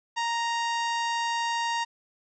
sawtooth tone, 932.3 Hz, A#5, in tune, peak -22 dBFS, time 0.16-1.85 s, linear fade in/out 20 ms, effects resampled to 16000 Hz + 10-bit

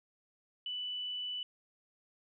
sine tone, 2978 Hz, F#7, 11 cents sharp, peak -36 dBFS, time 0.66-1.43 s, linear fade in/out 2 ms, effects none

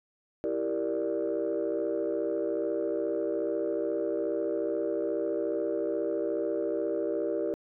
sine chord, E half-diminished seventh, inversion none, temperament equal, 329.6 / 392 / 466.2 / 587.3 Hz, E4 / G4 / Bb4 / D5, 0 / 0 / 0 / 0 cents, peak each -32 dBFS, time 0.44-7.54 s, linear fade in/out 0 ms, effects tanh soft clip ceiling -21 dBFS

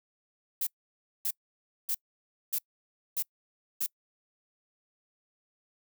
violet noise bursts, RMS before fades -30 dBFS, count 6, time 0.61-3.864 s, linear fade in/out 5 ms, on 59 ms, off 580 ms, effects noise-tail reverb RT60 0.1 s tail -26 dB re dry

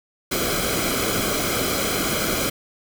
pink noise with comb filter, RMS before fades -23 dBFS, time 0.31-2.5 s, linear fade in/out 10 ms, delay 1.1 ms, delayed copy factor -0.7, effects none

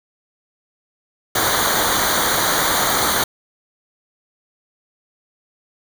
pink noise with comb filter, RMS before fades -18 dBFS, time 1.35-3.24 s, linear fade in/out 5 ms, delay 0.38 ms, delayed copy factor -0.85, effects none

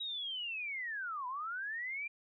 sine linear two-way sweep, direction down then up, 3859 to 971 to 2399 Hz, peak -37 dBFS, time 0-2.08 s, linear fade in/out 10 ms, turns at 1.27 s, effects none

